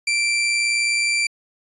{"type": "tone with amplitude modulation", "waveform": "sawtooth", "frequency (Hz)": 2349, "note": "D7", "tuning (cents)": 0, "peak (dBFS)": -13, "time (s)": [0.07, 1.27], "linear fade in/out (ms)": 5, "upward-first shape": "sine", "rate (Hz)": 119, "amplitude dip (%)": 30, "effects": ["resampled to 24000 Hz"]}